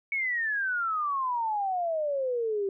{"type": "exponential sweep", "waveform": "sine", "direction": "down", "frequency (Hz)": [2240, 385], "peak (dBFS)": -26, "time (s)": [0.12, 2.69], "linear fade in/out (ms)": 2, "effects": []}